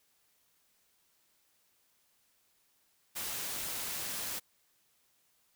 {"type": "noise", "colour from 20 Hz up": "white", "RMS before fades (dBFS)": -38, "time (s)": [3.15, 4.4], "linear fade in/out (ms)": 20, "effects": ["white hiss -72 dBFS RMS until 5.55 s"]}